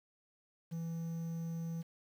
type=tone with quantisation; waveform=triangle; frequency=165.6 Hz; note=E3; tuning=8 cents sharp; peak=-35 dBFS; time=0.71-1.83 s; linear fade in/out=20 ms; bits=10; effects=none